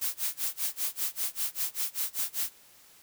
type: noise with tremolo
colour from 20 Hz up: blue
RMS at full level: -29 dBFS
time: 0.01-2.53 s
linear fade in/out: 10 ms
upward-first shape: sine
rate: 5.1 Hz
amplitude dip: 100%
effects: white hiss -57 dBFS RMS until 3.02 s